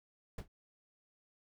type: noise with exponential decay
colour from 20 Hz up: brown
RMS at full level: -33 dBFS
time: 0.38-0.48 s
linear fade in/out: 5 ms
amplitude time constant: 21 ms
effects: none